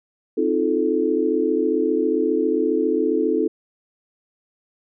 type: chord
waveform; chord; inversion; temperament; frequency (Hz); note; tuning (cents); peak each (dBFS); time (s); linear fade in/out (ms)
sine; F dominant seventh; second; just; 261.9 / 314.3 / 349.2 / 436.5; C4 / Eb4 / F4 / A4; +2 / +18 / 0 / -14; -25 / -22 / -24 / -21; 0.37-3.48; 10
effects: none